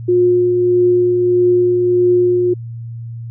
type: tone with tremolo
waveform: sine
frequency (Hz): 357.7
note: F4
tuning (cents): +41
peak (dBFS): -8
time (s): 0.08-2.54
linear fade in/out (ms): 10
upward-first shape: triangle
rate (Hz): 1.6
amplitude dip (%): 35
effects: added 116 Hz sine -25 dBFS peak until 3.3 s